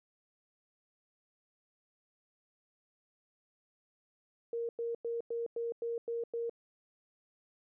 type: tone bursts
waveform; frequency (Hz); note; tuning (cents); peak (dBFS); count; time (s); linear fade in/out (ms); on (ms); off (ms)
sine; 466.5; A#4; +1; -33; 8; 4.53-6.496; 2; 160; 98
effects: none